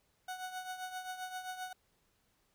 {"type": "tone with tremolo", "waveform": "30% pulse", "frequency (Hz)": 740, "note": "F#5", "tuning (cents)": 0, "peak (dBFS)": -35, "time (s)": [0.28, 1.73], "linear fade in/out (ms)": 5, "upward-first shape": "triangle", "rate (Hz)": 7.6, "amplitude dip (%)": 70, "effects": ["pink hiss -75 dBFS RMS until 2.54 s"]}